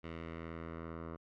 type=tone with low-pass filter sweep; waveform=10% pulse; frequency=82.41 Hz; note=E2; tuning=in tune; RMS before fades=-45 dBFS; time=0.03-1.17 s; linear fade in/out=20 ms; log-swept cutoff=2600 to 1200 Hz; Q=1.5; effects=none